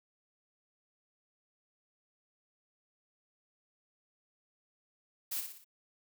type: noise with echo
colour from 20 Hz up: blue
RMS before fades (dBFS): -36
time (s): 5.31-5.41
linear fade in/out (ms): 10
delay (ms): 59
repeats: 4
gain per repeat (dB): -6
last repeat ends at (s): 5.646
effects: none